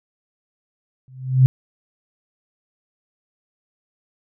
sine tone with exponential growth, 130 Hz, C3, 11 cents flat, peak -5 dBFS, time 1.08-1.46 s, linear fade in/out 0 ms, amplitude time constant 82 ms, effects none

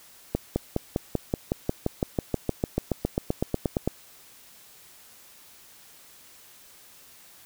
accelerating click train, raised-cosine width 2 ms, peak -10 dBFS, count 24, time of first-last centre 0.35-3.876 s, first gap 210 ms, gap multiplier 0.97, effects white hiss -52 dBFS RMS until 7.45 s

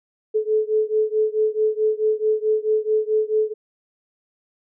sine beating tone pair, 430.2 / 434.8 Hz, A4 / A4, -39 / -21 cents, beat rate 4.6 Hz, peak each -20 / -21 dBFS, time 0.34-3.54 s, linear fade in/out 20 ms, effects none

